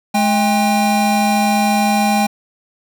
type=tone pair together; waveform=square; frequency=212.4 / 801.9 Hz; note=G#3 / G5; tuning=+39 / +39 cents; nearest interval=octave + major seventh; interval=2300 cents; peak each=-16 dBFS; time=0.14-2.27 s; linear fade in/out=10 ms; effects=none